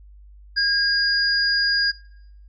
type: tone pair together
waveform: sine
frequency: 1628 / 4878 Hz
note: G#6 / D#8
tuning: -35 / -35 cents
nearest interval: octave + perfect fifth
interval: 1900 cents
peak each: -20 dBFS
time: 0.56-1.92 s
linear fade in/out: 20 ms
effects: noise-tail reverb RT60 0.7 s tail -20 dB re dry + added 50 Hz sine -43 dBFS peak until 2.48 s